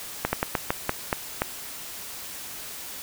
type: slowing click train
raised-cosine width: 0.5 ms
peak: -7 dBFS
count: 8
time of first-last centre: 0.25-1.419 s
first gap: 80 ms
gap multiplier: 1.24
effects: white hiss -38 dBFS RMS until 3.02 s